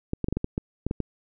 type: clicks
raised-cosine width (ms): 3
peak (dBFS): -13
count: 10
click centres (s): 0.134 / 0.243 / 0.285 / 0.326 / 0.37 / 0.444 / 0.579 / 0.866 / 0.911 / 1.003
effects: none